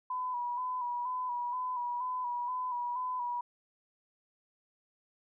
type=tone with vibrato; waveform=sine; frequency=987.8 Hz; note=B5; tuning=in tune; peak=-32 dBFS; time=0.1-3.41 s; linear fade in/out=5 ms; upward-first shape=square; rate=2.1 Hz; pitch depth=35 cents each way; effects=none

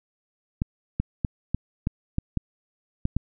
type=clicks; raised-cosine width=5 ms; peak=-11 dBFS; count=9; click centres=0.619 / 1 / 1.248 / 1.546 / 1.871 / 2.184 / 2.373 / 3.054 / 3.166 s; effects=none

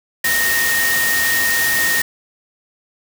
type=tone in noise; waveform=sine; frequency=1852 Hz; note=A#6; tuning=12 cents flat; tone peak=-16 dBFS; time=0.24-2.02 s; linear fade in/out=5 ms; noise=white; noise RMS=-20 dBFS; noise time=0.24-2.02 s; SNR=+1 dB; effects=none

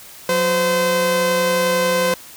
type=tone pair together; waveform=sawtooth; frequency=181.73 / 514 Hz; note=F#3 / C5; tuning=-31 / -31 cents; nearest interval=octave + tritone; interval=1800 cents; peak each=-20 / -12 dBFS; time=0.29-2.14 s; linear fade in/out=2 ms; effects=white hiss -40 dBFS RMS until 2.36 s

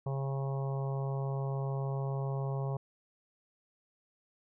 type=harmonic tone; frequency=136.4 Hz; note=C#3; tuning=28 cents flat; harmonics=1 / 3 / 4 / 5 / 6 / 7 / 8; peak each=-32 / -42 / -44 / -46 / -48 / -49 / -50 dBFS; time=0.06-2.77 s; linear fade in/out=5 ms; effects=none

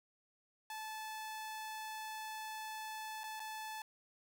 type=tone with dropouts; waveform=sawtooth; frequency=870 Hz; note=A5; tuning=20 cents flat; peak=-39 dBFS; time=0.7-3.82 s; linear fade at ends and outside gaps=2 ms; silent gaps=3.235-3.239 / 3.396-3.401 s; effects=none

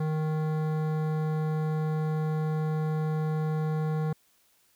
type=tone with hard clipping; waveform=sine; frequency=155.56 Hz; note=D#3; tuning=in tune; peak=-28 dBFS; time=0-4.13 s; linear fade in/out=5 ms; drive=15 dB; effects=white hiss -66 dBFS RMS until 4.75 s

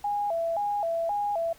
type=tone with vibrato; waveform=sine; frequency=740 Hz; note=F#5; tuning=in tune; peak=-25 dBFS; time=0.04-1.53 s; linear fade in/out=5 ms; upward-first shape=square; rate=1.9 Hz; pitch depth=180 cents each way; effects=pink hiss -55 dBFS RMS until 1.58 s

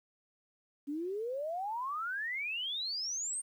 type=exponential sweep; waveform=sine; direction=up; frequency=277.2 to 8910 Hz; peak=-34 dBFS; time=0.87-3.42 s; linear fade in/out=20 ms; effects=11-bit

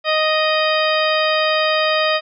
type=harmonic tone with a mistuned harmonic; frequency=622.3 Hz; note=D#5; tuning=in tune; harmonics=1 / 2 / 3 / 4 / 5 / 6 / 8; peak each=-18 / -21 / -23 / -24 / -25 / -26 / -27 dBFS; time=0.04-2.21 s; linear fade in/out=50 ms; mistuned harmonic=8; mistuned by=-40 cents; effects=none

